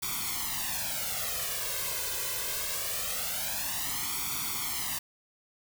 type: noise with flanger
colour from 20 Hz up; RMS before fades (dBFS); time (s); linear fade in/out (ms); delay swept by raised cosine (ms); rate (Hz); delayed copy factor
white; -33; 0.02-4.99; 10; 0.87 to 1.97; 0.23; +0.95
effects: none